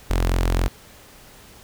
sawtooth tone with notch filter, 43.65 Hz, F1, in tune, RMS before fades -20 dBFS, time 0.1-0.68 s, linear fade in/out 0 ms, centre 160 Hz, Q 1.8, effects pink hiss -47 dBFS RMS until 1.63 s

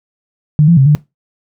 sine tone with pitch steps, 150.5 / 170.1 / 134.6 / 148.5 Hz, D3 / F3 / C3 / D3, +43 / -45 / +49 / +20 cents, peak -4 dBFS, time 0.59-0.95 s, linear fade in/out 0 ms, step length 90 ms, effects noise-tail reverb RT60 0.2 s tail -20 dB re dry

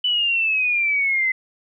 sine exponential sweep, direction down, 2995 to 2035 Hz, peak -17 dBFS, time 0.04-1.32 s, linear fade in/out 5 ms, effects none

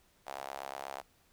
sawtooth tone with high-pass filter, 68.3 Hz, C#2, 25 cents flat, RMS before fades -43 dBFS, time 0.26-1.02 s, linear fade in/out 20 ms, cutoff 730 Hz, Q 3, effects pink hiss -68 dBFS RMS until 1.32 s

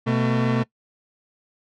30% pulse tone pair together, 126 / 224.5 Hz, B2 / A3, +35 / +35 cents, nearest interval minor seventh, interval 1000 cents, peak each -19 dBFS, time 0.06-0.64 s, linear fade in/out 20 ms, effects noise-tail reverb RT60 0.1 s tail -21 dB re dry + low-pass 3000 Hz 12 dB/octave

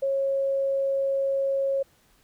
sine tone, 546 Hz, C#5, 26 cents flat, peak -22 dBFS, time 0.02-1.83 s, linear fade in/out 10 ms, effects pink hiss -62 dBFS RMS until 2.23 s

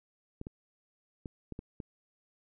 clicks, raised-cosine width 3 ms, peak -27 dBFS, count 6, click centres 0.414 / 0.469 / 1.258 / 1.523 / 1.591 / 1.802 s, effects none

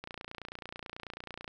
click train, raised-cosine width 0.3 ms, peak -25 dBFS, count 43, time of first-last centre 0.04-1.478 s, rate 29.2 Hz, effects none

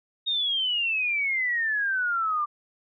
sine exponential sweep, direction down, 3739 to 1174.7 Hz, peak -23 dBFS, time 0.26-2.46 s, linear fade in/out 20 ms, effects none

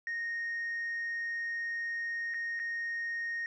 sine tone with dropouts, 1858 Hz, A#6, 6 cents flat, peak -31 dBFS, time 0.07-3.46 s, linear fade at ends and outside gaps 1 ms, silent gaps 2.339-2.343 / 2.593-2.598 s, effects tanh soft clip ceiling -31 dBFS

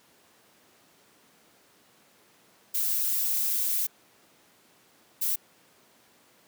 violet noise bursts at uneven times, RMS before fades -27 dBFS, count 2, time 2.74-3.87 / 5.21-5.36 s, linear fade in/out 10 ms, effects pink hiss -60 dBFS RMS until 6.47 s + high-pass 200 Hz 12 dB/octave

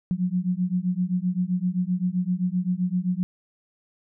sine beating tone pair, 177.2 / 184.9 Hz, F3 / F#3, +25 / -1 cents, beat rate 7.7 Hz, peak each -25 dBFS, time 0.11-3.23 s, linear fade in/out 0 ms, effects none

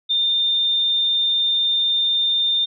sine tone, 3612 Hz, A7, 45 cents sharp, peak -16 dBFS, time 0.09-2.66 s, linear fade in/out 20 ms, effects none

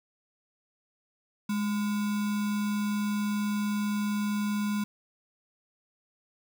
sine tone with sample-and-hold, 207.7 Hz, G#3, in tune, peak -26 dBFS, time 1.49-4.84 s, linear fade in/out 5 ms, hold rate 1225 Hz, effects none

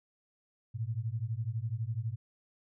sine beating tone pair, 107 / 119 Hz, A2 / A#2, -48 / +36 cents, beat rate 12 Hz, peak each -35 / -35 dBFS, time 0.74-2.16 s, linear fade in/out 20 ms, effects none

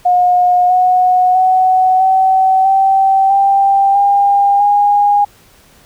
sine tone with pitch steps, 719 / 732.4 / 746.1 / 760 / 774.2 / 788.6 / 803.3 / 818.3 Hz, F#5 / F#5 / F#5 / F#5 / G5 / G5 / G5 / G#5, -50 / -18 / +14 / +46 / -22 / +10 / +42 / -26 cents, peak -7 dBFS, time 0.05-5.25 s, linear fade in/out 10 ms, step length 650 ms, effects pink hiss -46 dBFS RMS until 5.85 s

